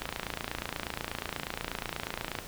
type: click train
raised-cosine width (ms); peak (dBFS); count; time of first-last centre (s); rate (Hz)
0.3; -16; 68; 0.02-2.387; 28.3
effects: pink hiss -44 dBFS RMS until 2.47 s